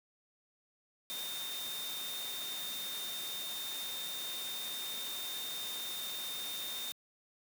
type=tone in noise; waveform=sine; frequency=3649 Hz; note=A#7; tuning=38 cents flat; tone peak=-40 dBFS; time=1.1-6.92 s; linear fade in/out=0 ms; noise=white; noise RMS=-43 dBFS; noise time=1.1-6.92 s; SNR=0 dB; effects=high-pass 150 Hz 12 dB/octave